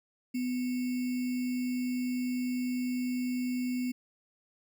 sine tone with sample-and-hold, 250 Hz, B3, 21 cents sharp, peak -29 dBFS, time 0.34-3.92 s, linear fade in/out 10 ms, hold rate 2450 Hz, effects none

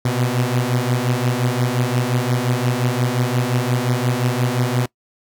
sawtooth beating tone pair, 121 / 126.7 Hz, B2 / B2, -35 / +45 cents, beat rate 5.7 Hz, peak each -16 dBFS, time 0.05-4.86 s, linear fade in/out 5 ms, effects noise-tail reverb RT60 0.1 s tail -22 dB re dry

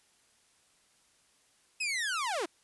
sawtooth linear sweep, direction down, 2601 to 293.8 Hz, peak -27 dBFS, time 1.8-2.46 s, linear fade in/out 10 ms, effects white hiss -67 dBFS RMS until 2.63 s + resampled to 24000 Hz

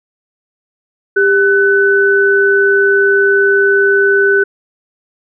sine tone pair together, 397.3 / 1500 Hz, G4 / F#6, +23 / +23 cents, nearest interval octave + major seventh, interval 2300 cents, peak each -10 dBFS, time 1.16-4.44 s, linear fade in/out 10 ms, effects none

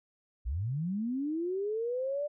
sine linear sweep, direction up, 51 to 596 Hz, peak -30 dBFS, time 0.45-2.28 s, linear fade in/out 20 ms, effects none

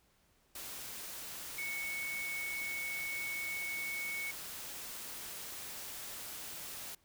sine tone in noise, 2217 Hz, C#7, in tune, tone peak -37 dBFS, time 1.58-4.31 s, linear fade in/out 5 ms, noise white, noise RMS -45 dBFS, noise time 0.55-6.95 s, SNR +5 dB, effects pink hiss -71 dBFS RMS until 7.04 s

